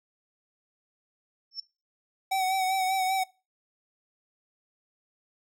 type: tone with exponential growth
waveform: sine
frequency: 5400 Hz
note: E8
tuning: 41 cents sharp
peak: -29 dBFS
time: 1.51-1.6 s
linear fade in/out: 5 ms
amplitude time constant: 19 ms
type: tone with vibrato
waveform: square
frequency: 757 Hz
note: F#5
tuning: 39 cents sharp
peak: -25 dBFS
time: 2.31-3.24 s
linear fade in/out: 10 ms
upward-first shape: sine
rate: 5.1 Hz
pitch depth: 34 cents each way
effects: noise-tail reverb RT60 0.3 s tail -22 dB re dry